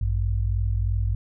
sine tone pair together, 55 / 98 Hz, A1 / G2, 0 / 0 cents, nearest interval minor seventh, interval 1000 cents, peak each -23 / -24 dBFS, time 0.01-1.15 s, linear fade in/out 5 ms, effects none

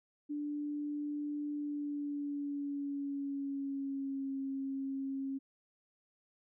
sine tone with pitch glide, 293.7 to 270.9 Hz, D4 to C#4, 0 to -40 cents, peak -35 dBFS, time 0.29-5.39 s, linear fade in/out 20 ms, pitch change -140 cents, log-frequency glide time 1.53-4.36 s, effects none

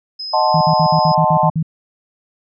sine tone, 5080 Hz, D#8, 35 cents sharp, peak -24 dBFS, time 0.19-1.15 s, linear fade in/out 10 ms
sine chord, D# diminished seventh, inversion none, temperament equal, 622.3 / 740 / 880 / 1046.5 Hz, D#5 / F#5 / A5 / C6, 0 / 0 / 0 / 0 cents, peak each -18 / -18 / -15 / -19 dBFS, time 0.33-1.5 s, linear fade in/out 10 ms
sine tone bursts, 160.3 Hz, E3, 48 cents flat, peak -14 dBFS, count 9, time 0.54-1.628 s, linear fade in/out 5 ms, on 72 ms, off 55 ms
effects none

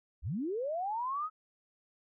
sine linear sweep, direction up, 47.57 to 1292 Hz, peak -32 dBFS, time 0.22-1.3 s, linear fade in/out 50 ms, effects none

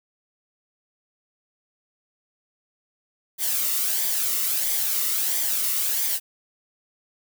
blue noise with flanger, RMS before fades -24 dBFS, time 3.38-6.2 s, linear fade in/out 50 ms, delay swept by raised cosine 0.73 to 1.25 ms, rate 1.5 Hz, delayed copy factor -0.5, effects none

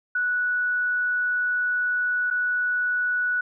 sine tone with dropouts, 1474 Hz, F#6, 7 cents flat, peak -21 dBFS, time 0.15-3.41 s, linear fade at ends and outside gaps 5 ms, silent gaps 2.303-2.309 s, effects none

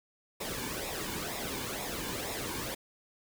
pink noise with flanger, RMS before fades -37 dBFS, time 0.4-2.75 s, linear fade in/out 10 ms, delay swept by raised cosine 0.65 to 1.57 ms, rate 2.1 Hz, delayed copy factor -0.65, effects none

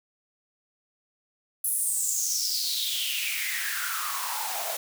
white noise with high-pass filter sweep, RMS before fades -29 dBFS, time 1.64-4.77 s, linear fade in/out 5 ms, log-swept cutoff 11000 to 620 Hz, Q 6.6, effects none

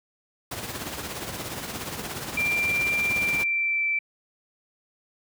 pink noise with tremolo, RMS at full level -31 dBFS, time 0.51-3.44 s, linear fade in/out 5 ms, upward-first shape triangle, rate 17 Hz, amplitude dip 55%
sine tone with pitch glide, 2369 to 2330 Hz, D7 to D7, +14 to -14 cents, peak -22 dBFS, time 2.37-3.99 s, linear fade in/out 5 ms, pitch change -28 cents, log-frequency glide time 3.13-3.85 s
effects high-pass 80 Hz 12 dB/octave

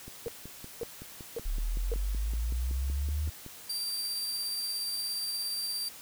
click train, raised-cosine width 3 ms, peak -31 dBFS, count 19, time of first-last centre 0.08-3.463 s, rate 5.32 Hz
sine tone bursts, 466.2 Hz, A#4, in tune, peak -31 dBFS, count 4, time 0.26-1.938 s, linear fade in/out 0 ms, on 22 ms, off 530 ms
sine linear sweep, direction up, 34.65 to 77.2 Hz, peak -28 dBFS, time 1.45-3.3 s, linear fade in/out 10 ms
sawtooth tone with tremolo, 4699 Hz, D8, in tune, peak -28 dBFS, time 3.69-5.89 s, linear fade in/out 10 ms, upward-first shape triangle, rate 17 Hz, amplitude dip 25%
effects white hiss -48 dBFS RMS until 6.01 s

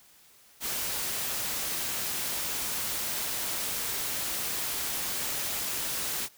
white noise, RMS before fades -32 dBFS, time 0.6-6.29 s, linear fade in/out 50 ms, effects white hiss -58 dBFS RMS until 6.37 s

